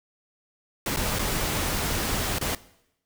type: noise with dropouts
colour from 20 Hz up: pink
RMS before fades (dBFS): -27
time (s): 0.86-2.55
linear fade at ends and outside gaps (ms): 2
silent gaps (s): 0.962-0.97 / 1.188-1.192 / 2.386-2.412
effects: noise-tail reverb RT60 0.8 s tail -19 dB re dry